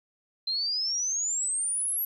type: exponential sweep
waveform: sine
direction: up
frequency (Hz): 4082 to 11820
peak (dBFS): -26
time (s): 0.47-2.05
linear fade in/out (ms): 5
effects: 11-bit